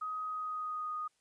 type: tone with pitch glide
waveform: sine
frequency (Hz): 1258 to 1238.5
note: D#6 to D#6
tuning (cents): +19 to -8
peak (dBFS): -35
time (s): 0.01-1.08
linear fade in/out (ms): 10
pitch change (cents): -27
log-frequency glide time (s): 0.24-0.94
effects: white hiss -75 dBFS RMS until 1.2 s + resampled to 22050 Hz